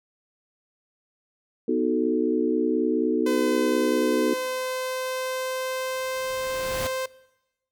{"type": "chord", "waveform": "sine", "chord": "B dominant seventh", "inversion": "none", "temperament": "equal", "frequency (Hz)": [246.9, 311.1, 370, 440], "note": ["B3", "D#4", "F#4", "A4"], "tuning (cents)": [0, 0, 0, 0], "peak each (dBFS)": -26, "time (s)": [1.68, 4.34], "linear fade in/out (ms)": 5}
{"type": "tone with pitch glide", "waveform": "sawtooth", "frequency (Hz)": [509, 520.9], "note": ["C5", "C5"], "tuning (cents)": [-48, -8], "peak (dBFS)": -23, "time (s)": [3.26, 7.06], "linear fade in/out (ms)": 5, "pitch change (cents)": 40, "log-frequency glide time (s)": [3.36, 6.52]}
{"type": "noise with exponential growth", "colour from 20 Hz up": "pink", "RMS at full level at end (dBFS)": -30, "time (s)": [5.72, 6.87], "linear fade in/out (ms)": 1, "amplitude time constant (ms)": 250}
{"effects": ["noise-tail reverb RT60 1.0 s tail -21 dB re dry"]}